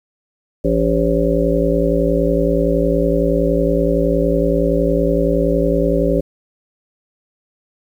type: harmonic tone with a mistuned harmonic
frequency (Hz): 56.6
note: A1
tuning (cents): +50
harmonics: 1 / 3 / 5 / 7 / 9 / 10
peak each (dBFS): -20 / -20 / -20 / -20 / -20 / -20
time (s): 0.64-6.21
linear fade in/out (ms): 10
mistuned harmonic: 10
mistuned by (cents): -18
effects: 8-bit